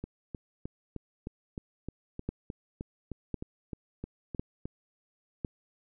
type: two click trains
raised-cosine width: 3 ms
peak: -24 / -19 dBFS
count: 16 / 4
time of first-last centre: 0.04-4.655 / 2.29-5.448 s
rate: 3.25 / 0.95 Hz
effects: none